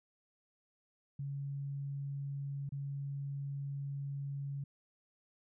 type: tone with dropouts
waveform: sine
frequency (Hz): 140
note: C#3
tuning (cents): +18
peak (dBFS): -37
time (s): 1.19-4.64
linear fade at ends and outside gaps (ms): 5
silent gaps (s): 2.692-2.721
effects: none